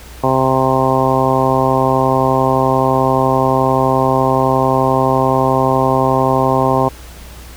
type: harmonic tone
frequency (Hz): 131.6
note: C3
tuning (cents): +10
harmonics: 1 / 2 / 3 / 4 / 5 / 6 / 7 / 8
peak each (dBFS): -19 / -19 / -19 / -19 / -19 / -19 / -19 / -19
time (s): 0.23-6.89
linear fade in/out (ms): 10
effects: added 60 Hz sine -34 dBFS peak until 7.56 s + pink hiss -38 dBFS RMS until 7.56 s